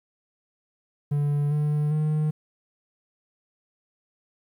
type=tone with pitch steps; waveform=triangle; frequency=145.2 / 149.11 / 153.12 Hz; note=D3 / D3 / D#3; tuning=-19 / +27 / -27 cents; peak=-19 dBFS; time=1.11-2.31 s; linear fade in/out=10 ms; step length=400 ms; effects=10-bit